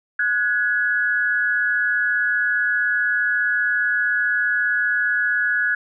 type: tone pair together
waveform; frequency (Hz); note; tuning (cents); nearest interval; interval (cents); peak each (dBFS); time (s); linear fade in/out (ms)
sine; 1466 / 1681.2; F#6 / G#6; -16 / +21; major second; 237; -20; 0.19-5.75; 5
effects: none